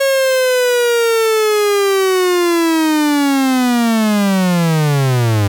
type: linear sweep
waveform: 45% pulse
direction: down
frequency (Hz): 549 to 98.3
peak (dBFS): -11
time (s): 0-5.48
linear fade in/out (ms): 10
effects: none